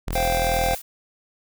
sawtooth tone, 41.38 Hz, E1, 7 cents sharp, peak -21 dBFS, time 0.07-0.75 s, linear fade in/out 10 ms
blue noise with tremolo, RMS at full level -33 dBFS, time 0.12-0.82 s, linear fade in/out 10 ms, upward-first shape triangle, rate 9.9 Hz, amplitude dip 55%
square chord, C suspended fourth, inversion none, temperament equal, 523.3 / 698.5 / 784 Hz, C5 / F5 / G5, 0 / 0 / 0 cents, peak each -26 dBFS, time 0.15-0.75 s, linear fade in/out 5 ms
effects none

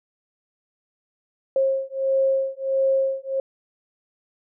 sine beating tone pair, 536 / 537.5 Hz, C5 / C5, +42 / +47 cents, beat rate 1.5 Hz, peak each -22 / -22 dBFS, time 1.56-3.4 s, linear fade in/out 2 ms, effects none

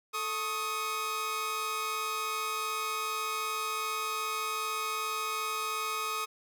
sawtooth tone cluster, 439.2 / 1099 / 1255 Hz, A4 / C#6 / D#6, -3 / -15 / +15 cents, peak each -38 / -35 / -29 dBFS, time 0.13-6.26 s, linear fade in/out 20 ms, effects none

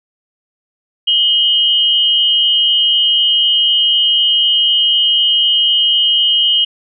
sine tone pair together, 2900 / 3148 Hz, F#7 / G7, -35 / +7 cents, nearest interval minor second, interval 142 cents, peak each -12 dBFS, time 1.07-6.65 s, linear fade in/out 10 ms, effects none

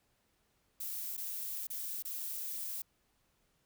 violet noise with dropouts, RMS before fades -40 dBFS, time 0.8-2.82 s, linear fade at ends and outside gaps 5 ms, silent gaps 1.168-1.176 / 1.67-1.701 / 2.025-2.05 s, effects pink hiss -75 dBFS RMS until 3.65 s

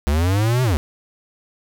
square linear two-way sweep, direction up then down, 68 to 130.81 to 68 Hz, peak -16 dBFS, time 0.07-0.77 s, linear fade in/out 0 ms, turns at 0.63 s, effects none

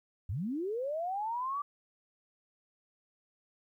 sine linear sweep, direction up, 75.5 to 1174 Hz, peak -32 dBFS, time 0.29-1.62 s, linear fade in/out 5 ms, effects 12-bit

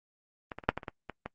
clicks, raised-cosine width 0.5 ms, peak -22 / -24 / -29 / -6 / -18 / -28 / -20 / -22 / -21 dBFS, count 9, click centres 0.518 / 0.586 / 0.638 / 0.69 / 0.776 / 0.832 / 0.882 / 1.097 / 1.26 s, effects noise-tail reverb RT60 0.1 s tail -25 dB re dry + Opus 24 kbps

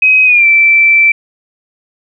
sine tone with pitch glide, 2530 to 2333 Hz, D#7 to D7, +28 to -12 cents, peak -4 dBFS, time 0.02-1.12 s, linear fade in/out 5 ms, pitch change -140 cents, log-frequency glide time 0.25-0.46 s, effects none

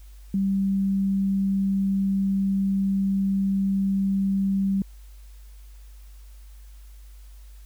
sine tone, 194.9 Hz, G3, 10 cents flat, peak -20 dBFS, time 0.34-4.82 s, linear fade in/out 2 ms, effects added 50 Hz sine -42 dBFS peak until 7.65 s + white hiss -59 dBFS RMS until 7.65 s

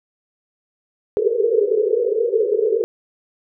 pink band-pass noise, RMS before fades -18 dBFS, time 1.17-2.84 s, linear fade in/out 0 ms, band 400 to 480 Hz, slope 96 dB/octave, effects none

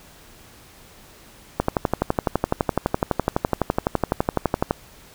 click train, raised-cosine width 1 ms, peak -4 dBFS, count 38, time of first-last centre 1.6-4.709 s, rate 11.9 Hz, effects pink hiss -48 dBFS RMS until 5.14 s

